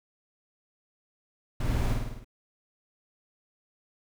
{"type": "noise with echo", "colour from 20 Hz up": "brown", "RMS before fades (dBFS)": -29, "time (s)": [1.6, 1.94], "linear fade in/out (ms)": 5, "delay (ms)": 51, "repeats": 6, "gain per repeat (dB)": -3, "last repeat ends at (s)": 2.246, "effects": []}